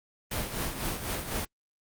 pink noise with tremolo, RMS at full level -30 dBFS, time 0.31-1.45 s, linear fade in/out 5 ms, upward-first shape triangle, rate 4 Hz, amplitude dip 65%, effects Opus 32 kbps

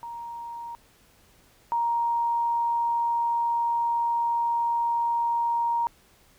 sine tone pair in turn, 937 / 937 Hz, A#5 / A#5, +9 / +9 cents, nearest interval unison, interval 0 cents, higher neither, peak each -34 / -22 dBFS, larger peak second, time 0.03-0.75 / 1.72-5.87 s, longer second, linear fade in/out 0 ms, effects pink hiss -59 dBFS RMS until 6.38 s

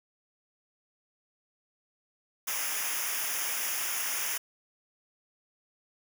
white noise with comb filter, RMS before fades -32 dBFS, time 2.47-4.38 s, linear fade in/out 10 ms, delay 0.24 ms, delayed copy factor -0.9, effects none

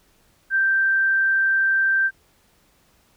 sine tone, 1568 Hz, G6, in tune, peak -16 dBFS, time 0.5-2.11 s, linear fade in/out 50 ms, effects pink hiss -60 dBFS RMS until 3.16 s

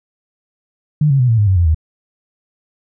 sine tone with pitch steps, 150.5 / 137.21 / 125.1 / 114.06 / 103.99 / 94.81 / 86.44 / 78.81 Hz, D3 / C#3 / B2 / A#2 / G#2 / F#2 / F2 / D#2, +43 / -17 / +23 / -37 / +3 / +43 / -17 / +23 cents, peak -9 dBFS, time 1.01-1.746 s, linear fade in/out 5 ms, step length 92 ms, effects none

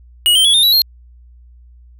square tone with pitch steps, 2902 / 3128 / 3372 / 3635 / 3919 / 4224 Hz, F#7 / G7 / G#7 / A#7 / B7 / C8, -34 / -4 / +26 / -44 / -14 / +16 cents, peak -9 dBFS, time 0.26-0.818 s, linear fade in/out 0 ms, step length 93 ms, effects added 60 Hz sine -40 dBFS peak until 1.99 s

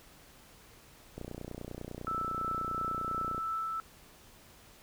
click train, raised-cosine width 2 ms, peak -27 dBFS, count 67, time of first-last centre 1.18-3.38 s, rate 30 Hz
sine tone with tremolo, 1318.5 Hz, E6, in tune, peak -31 dBFS, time 2.07-3.8 s, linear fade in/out 0 ms, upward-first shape triangle, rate 2.9 Hz, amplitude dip 25%
effects pink hiss -57 dBFS RMS until 4.82 s

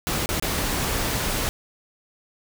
pink noise with dropouts, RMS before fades -25 dBFS, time 0.07-1.49 s, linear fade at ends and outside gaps 0 ms, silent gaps 0.259-0.29 / 0.398-0.424 s, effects none

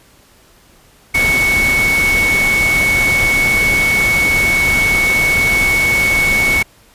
sine tone in noise, 2217 Hz, C#7, in tune, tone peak -11 dBFS, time 1.14-6.63 s, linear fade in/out 10 ms, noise pink, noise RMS -20 dBFS, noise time 1.14-6.63 s, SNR +6 dB, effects pink hiss -48 dBFS RMS until 6.94 s + resampled to 32000 Hz

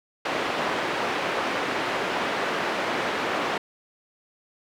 pink band-pass noise, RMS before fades -27 dBFS, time 0.25-3.58 s, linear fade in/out 5 ms, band 360 to 2500 Hz, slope 12 dB/octave, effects none

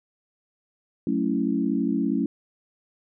sine chord, F# minor seventh, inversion none, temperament equal, 185 / 220 / 277.2 / 329.6 Hz, F#3 / A3 / C#4 / E4, 0 / 0 / 0 / 0 cents, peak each -29 / -26 / -25 / -29 dBFS, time 1.07-2.26 s, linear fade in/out 2 ms, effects none

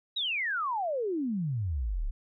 sine exponential sweep, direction down, 3942 to 30.69 Hz, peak -28 dBFS, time 0.16-2.11 s, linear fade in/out 10 ms, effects none

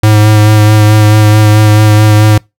square tone with vibrato, 106.6 Hz, G#2, 46 cents sharp, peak -3 dBFS, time 0.03-2.38 s, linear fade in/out 5 ms, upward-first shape sine, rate 4.6 Hz, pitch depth 18 cents each way, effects noise-tail reverb RT60 0.2 s tail -25 dB re dry

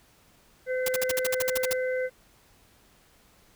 harmonic tone, 511 Hz, C5, 41 cents flat, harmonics 1 / 3 / 4, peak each -26 / -36 / -38 dBFS, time 0.66-2.1 s, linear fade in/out 50 ms
white noise bursts, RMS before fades -28 dBFS, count 12, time 0.86-1.732 s, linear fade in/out 5 ms, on 25 ms, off 52 ms
effects pink hiss -60 dBFS RMS until 3.55 s

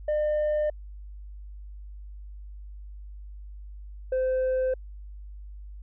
sine tone pair in turn, 603 / 516.7 Hz, D5 / C5, +46 / -22 cents, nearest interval minor third, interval 268 cents, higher first, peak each -20 dBFS, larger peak neither, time 0.08-0.7 / 4.12-4.74 s, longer neither, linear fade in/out 5 ms, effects tanh soft clip ceiling -22 dBFS + added 50 Hz sine -39 dBFS peak until 5.82 s

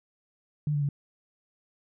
sine tone with pitch steps, 149.1 / 145.61 / 142.2 Hz, D3 / D3 / C#3, +27 / -14 / +45 cents, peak -24 dBFS, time 0.67-0.889 s, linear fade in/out 2 ms, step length 73 ms, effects none

